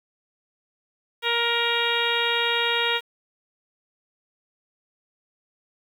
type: harmonic tone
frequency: 470 Hz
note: A#4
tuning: 14 cents sharp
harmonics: 1 / 2 / 3 / 4 / 5 / 6 / 7 / 8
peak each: -29 / -29 / -29 / -29 / -29 / -29 / -29 / -29 dBFS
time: 1.22-3.01 s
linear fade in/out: 50 ms
effects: 8-bit